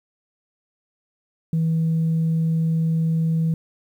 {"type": "tone", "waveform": "sine", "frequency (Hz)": 162.3, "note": "E3", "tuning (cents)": -27, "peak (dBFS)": -16, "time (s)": [1.53, 3.54], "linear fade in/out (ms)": 2, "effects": ["tanh soft clip ceiling -15 dBFS", "9-bit"]}